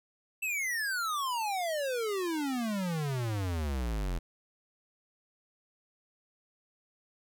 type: exponential sweep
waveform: square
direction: down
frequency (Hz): 2682 to 41.2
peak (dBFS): -31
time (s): 0.42-4.19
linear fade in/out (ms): 10
effects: none